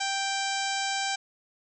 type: harmonic tone with a mistuned harmonic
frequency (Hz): 784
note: G5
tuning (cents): 0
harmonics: 1 / 2 / 3 / 4 / 5 / 6 / 7 / 8 / 9 / 10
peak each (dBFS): -31 / -34 / -36 / -37 / -38 / -39 / -39 / -40 / -41 / -41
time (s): 0-1.16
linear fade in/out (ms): 10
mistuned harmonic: 6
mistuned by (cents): +20
effects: none